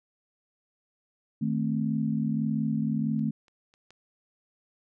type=chord; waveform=sine; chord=A diminished; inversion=second; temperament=equal; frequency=155.56 / 220 / 261.6 Hz; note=Eb3 / A3 / C4; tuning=0 / 0 / 0 cents; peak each=-30 / -27 / -32 dBFS; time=1.41-3.31 s; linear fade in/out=10 ms
type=clicks; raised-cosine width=0.2 ms; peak=-43 / -43 / -43 / -35 dBFS; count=4; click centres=3.193 / 3.482 / 3.739 / 3.906 s
effects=none